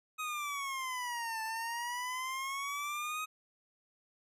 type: exponential two-way sweep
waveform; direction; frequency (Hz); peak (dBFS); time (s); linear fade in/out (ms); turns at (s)
25% pulse; down then up; 1264 to 880 to 1264; -32; 0.18-3.26; 20; 1.42
effects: resampled to 32000 Hz